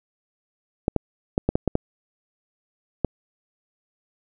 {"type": "clicks", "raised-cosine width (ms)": 2, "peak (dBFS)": -6, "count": 8, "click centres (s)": [0.881, 0.963, 1.379, 1.49, 1.555, 1.677, 1.754, 3.047], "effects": []}